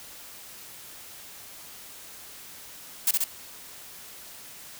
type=noise with echo; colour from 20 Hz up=blue; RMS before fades=-21 dBFS; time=3.07-3.11 s; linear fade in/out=5 ms; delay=66 ms; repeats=2; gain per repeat=-2 dB; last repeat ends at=3.242 s; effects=white hiss -45 dBFS RMS until 4.79 s